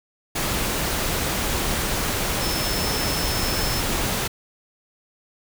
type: tone in noise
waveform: sine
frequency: 5274 Hz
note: E8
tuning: in tune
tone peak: -29 dBFS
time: 2.41-3.81 s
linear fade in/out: 10 ms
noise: pink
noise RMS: -24 dBFS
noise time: 0.35-4.28 s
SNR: -8 dB
effects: none